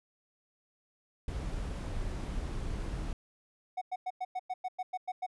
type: noise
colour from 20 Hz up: brown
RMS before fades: -36 dBFS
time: 1.28-3.13 s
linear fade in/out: 2 ms
type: tone bursts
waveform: triangle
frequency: 740 Hz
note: F#5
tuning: in tune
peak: -30 dBFS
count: 11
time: 3.77-5.265 s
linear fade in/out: 10 ms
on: 45 ms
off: 100 ms
effects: resampled to 24000 Hz